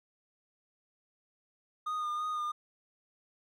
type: tone with vibrato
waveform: triangle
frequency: 1225 Hz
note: D#6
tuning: 27 cents flat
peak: -30 dBFS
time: 1.86-2.52 s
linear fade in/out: 10 ms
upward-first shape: sine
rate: 3 Hz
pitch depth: 25 cents each way
effects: none